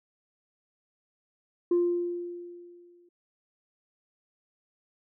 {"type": "tone with exponential decay", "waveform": "sine", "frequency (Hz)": 349.2, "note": "F4", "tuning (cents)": 0, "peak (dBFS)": -18, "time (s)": [1.71, 3.09], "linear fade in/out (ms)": 5, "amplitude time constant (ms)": 300, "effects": ["tanh soft clip ceiling -18 dBFS"]}